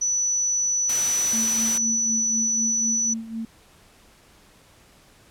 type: tone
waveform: sine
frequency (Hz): 5950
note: F#8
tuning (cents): +9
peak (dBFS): -20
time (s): 0.01-3.14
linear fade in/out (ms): 10
type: noise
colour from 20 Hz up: white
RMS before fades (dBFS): -30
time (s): 0.89-1.78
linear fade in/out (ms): 5
type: tone with tremolo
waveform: sine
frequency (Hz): 225.2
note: A3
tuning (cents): +40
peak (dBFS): -26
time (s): 1.33-3.45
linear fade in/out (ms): 2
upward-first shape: sine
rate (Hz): 4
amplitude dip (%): 70
type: clicks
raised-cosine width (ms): 0.5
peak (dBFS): -25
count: 2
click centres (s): 1.752 / 1.775
effects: pink hiss -54 dBFS RMS until 5.3 s + low-pass 12000 Hz 12 dB/octave